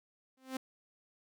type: tone with exponential growth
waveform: sawtooth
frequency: 261.6 Hz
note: C4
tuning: in tune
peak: -29 dBFS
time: 0.37-0.57 s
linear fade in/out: 5 ms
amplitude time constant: 42 ms
effects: none